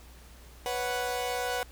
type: chord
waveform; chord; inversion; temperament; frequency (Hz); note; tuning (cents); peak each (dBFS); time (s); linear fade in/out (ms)
sawtooth; B suspended second; none; equal; 493.9 / 554.4 / 740; B4 / C#5 / F#5; 0 / 0 / 0; -29 / -35 / -29; 0.66-1.63; 0
effects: added 60 Hz sine -50 dBFS peak until 1.71 s + pink hiss -55 dBFS RMS until 1.71 s